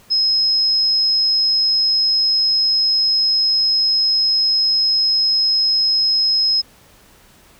sine tone, 5130 Hz, E8, 48 cents flat, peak -13 dBFS, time 0.1-6.62 s, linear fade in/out 20 ms, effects pink hiss -49 dBFS RMS until 7.59 s

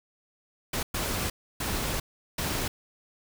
pink noise bursts at uneven times, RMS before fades -30 dBFS, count 4, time 0.73-0.83 / 0.94-1.3 / 1.6-2 / 2.38-2.68 s, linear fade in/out 5 ms, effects none

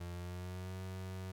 35% pulse tone with pitch glide, 87.31 to 93.58 Hz, F2 to F#2, 0 to +20 cents, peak -40 dBFS, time 0-1.32 s, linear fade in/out 10 ms, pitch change +120 cents, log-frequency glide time 0.1-0.78 s, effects none

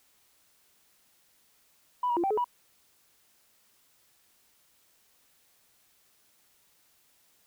sine tone with pitch steps, 989 / 956 / 343.3 / 780 / 426.5 / 974 Hz, B5 / A#5 / F4 / G5 / G#4 / B5, +2 / +43 / -30 / -9 / +46 / -24 cents, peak -24 dBFS, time 2.03-2.444 s, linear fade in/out 5 ms, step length 69 ms, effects tanh soft clip ceiling -20 dBFS + white hiss -66 dBFS RMS until 7.46 s

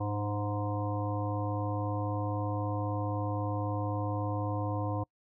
harmonic tone with a mistuned harmonic, 103.83 Hz, G#2, in tune, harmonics 1 / 3 / 5 / 7 / 9 / 10, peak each -32 / -37 / -39 / -40 / -42 / -42 dBFS, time 0-5.04 s, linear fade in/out 10 ms, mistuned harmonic 3, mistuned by -39 cents, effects noise-tail reverb RT60 0.1 s tail -26 dB re dry

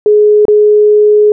sine tone with dropouts, 420.2 Hz, G#4, 20 cents sharp, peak -3 dBFS, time 0.06-1.32 s, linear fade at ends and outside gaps 1 ms, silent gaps 0.453-0.482 s, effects none

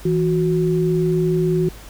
sine tone pair together, 163.12 / 366.7 Hz, E3 / F#4, -18 / -15 cents, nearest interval octave + major second, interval 1403 cents, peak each -18 / -18 dBFS, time 0.05-1.69 s, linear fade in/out 5 ms, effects added 50 Hz sine -39 dBFS peak until 1.89 s + pink hiss -42 dBFS RMS until 1.89 s

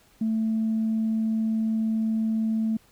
sine tone, 221.4 Hz, A3, 11 cents sharp, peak -21 dBFS, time 0.21-2.77 s, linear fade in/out 5 ms, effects tanh soft clip ceiling -18 dBFS + pink hiss -59 dBFS RMS until 2.91 s

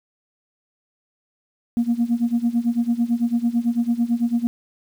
sine tone with tremolo, 235.9 Hz, A#3, 21 cents sharp, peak -13 dBFS, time 1.77-4.47 s, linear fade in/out 0 ms, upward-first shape sine, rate 9 Hz, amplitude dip 90%, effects tanh soft clip ceiling -12 dBFS + 8-bit

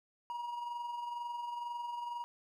triangle tone with amplitude modulation, 955 Hz, A#5, 42 cents sharp, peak -34 dBFS, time 0.3-2.24 s, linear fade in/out 0 ms, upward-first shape sine, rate 22.1 Hz, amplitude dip 45%, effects none

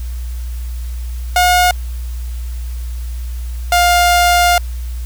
sawtooth tone pair in turn, 719 / 704.6 Hz, F#5 / F5, -50 / +15 cents, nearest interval unison, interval 35 cents, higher first, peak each -5 dBFS, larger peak neither, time 1.36-1.71 / 3.72-4.58 s, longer second, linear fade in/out 2 ms, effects added 60 Hz sine -20 dBFS peak until 5.05 s + white hiss -41 dBFS RMS until 5.05 s

